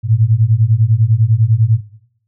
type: beating tone pair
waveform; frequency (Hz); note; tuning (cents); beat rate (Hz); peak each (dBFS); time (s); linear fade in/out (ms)
sine; 106.2 / 116.2; G#2 / A#2; +39 / -5; 10; -12; 0.03-1.81; 50
effects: noise-tail reverb RT60 0.7 s tail -17 dB re dry